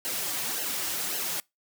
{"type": "noise with flanger", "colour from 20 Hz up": "white", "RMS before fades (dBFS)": -31, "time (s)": [0.05, 1.4], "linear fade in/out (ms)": 0, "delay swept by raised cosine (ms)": [0.84, 4.74], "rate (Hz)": 1.8, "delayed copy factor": -0.7, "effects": ["noise-tail reverb RT60 0.2 s tail -25 dB re dry", "high-pass 150 Hz 12 dB/octave"]}